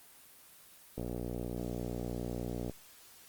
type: click train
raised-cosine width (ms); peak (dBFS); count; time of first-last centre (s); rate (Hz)
2; -24; 104; 0.98-2.697; 60
effects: white hiss -57 dBFS RMS until 3.28 s + Opus 24 kbps